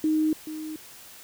sine tone with echo, 311.1 Hz, D#4, in tune, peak -20 dBFS, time 0.04-0.33 s, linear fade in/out 2 ms, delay 430 ms, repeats 1, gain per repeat -12 dB, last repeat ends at 0.76 s, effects white hiss -47 dBFS RMS until 1.23 s

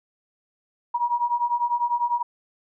sine beating tone pair, 951 / 961 Hz, A#5 / B5, +34 / -48 cents, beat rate 10 Hz, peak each -25 / -23 dBFS, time 0.94-2.23 s, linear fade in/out 10 ms, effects none

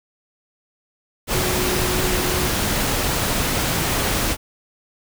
sine tone in noise, 365.3 Hz, F#4, 22 cents flat, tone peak -26 dBFS, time 1.32-2.5 s, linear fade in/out 50 ms, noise pink, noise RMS -21 dBFS, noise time 1.27-4.37 s, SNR -8 dB, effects none

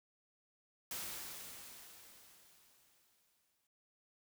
white noise with exponential decay, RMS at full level -42 dBFS, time 0.91-3.67 s, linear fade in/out 2 ms, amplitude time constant 600 ms, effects none

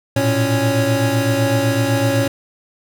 square tone cluster, 110.5 / 118.4 / 277 / 554 Hz, A2 / A#2 / C#4 / C#5, +8 / +27 / -1 / -1 cents, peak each -21 dBFS, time 0.16-2.28 s, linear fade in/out 5 ms, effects none

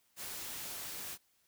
white noise, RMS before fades -43 dBFS, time 0.16-1.18 s, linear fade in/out 50 ms, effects white hiss -73 dBFS RMS until 1.47 s

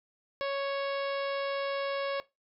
harmonic tone with a mistuned harmonic, 554.4 Hz, C#5, in tune, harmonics 1 / 2 / 3 / 4 / 5 / 6 / 7 / 8 / 9, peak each -31 / -37 / -41 / -43 / -45 / -47 / -48 / -49 / -50 dBFS, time 0.41-2.2 s, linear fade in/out 0 ms, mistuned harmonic 9, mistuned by +43 cents, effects noise-tail reverb RT60 0.2 s tail -18 dB re dry

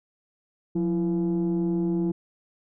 sine tone pair together, 178.13 / 335.2 Hz, F3 / E4, +35 / +29 cents, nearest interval major seventh, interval 1094 cents, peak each -23 dBFS, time 0.75-2.12 s, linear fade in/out 10 ms, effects tanh soft clip ceiling -19 dBFS

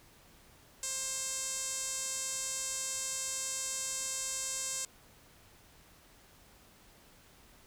sawtooth tone with band-pass filter, 529 Hz, C5, 19 cents sharp, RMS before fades -37 dBFS, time 0.83-4.85 s, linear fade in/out 2 ms, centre 7500 Hz, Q 4, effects pink hiss -60 dBFS RMS until 7.66 s

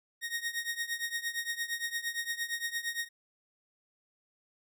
sawtooth tone with tremolo, 1864.7 Hz, A#6, in tune, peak -26 dBFS, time 0.21-3.09 s, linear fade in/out 50 ms, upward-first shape triangle, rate 8.7 Hz, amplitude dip 90%, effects none

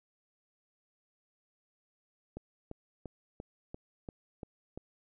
click train, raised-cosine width 2 ms, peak -28 dBFS, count 8, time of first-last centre 2.37-4.775 s, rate 2.91 Hz, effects none

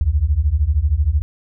sine beating tone pair, 67 / 80 Hz, C2 / D#2, +42 / +49 cents, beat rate 13 Hz, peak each -17 / -16 dBFS, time 0.01-1.22 s, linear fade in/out 0 ms, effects none

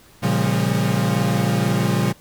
40% pulse chord, G half-diminished seventh, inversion first, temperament equal with one note detuned, 116.54 / 138.59 / 174.61 / 200.9 Hz, Bb2 / Db3 / F3 / G3, 0 / 0 / 0 / +43 cents, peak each -22 dBFS, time 0.22-2.13 s, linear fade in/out 20 ms, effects pink hiss -50 dBFS RMS until 2.2 s

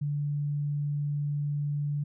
sine tone, 145.6 Hz, D3, 15 cents flat, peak -27 dBFS, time 0.01-2.04 s, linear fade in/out 10 ms, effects none

